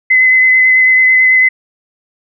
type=tone with vibrato; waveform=sine; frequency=2035 Hz; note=C7; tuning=49 cents flat; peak=-5 dBFS; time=0.1-1.49 s; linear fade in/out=10 ms; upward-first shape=sine; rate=9.1 Hz; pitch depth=15 cents each way; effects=none